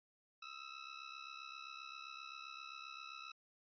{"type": "ring-modulated tone", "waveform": "15% pulse", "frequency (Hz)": 1306, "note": "E6", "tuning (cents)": -17, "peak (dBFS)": -39, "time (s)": [0.42, 3.32], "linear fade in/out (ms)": 5, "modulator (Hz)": 33.8, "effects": ["resampled to 11025 Hz"]}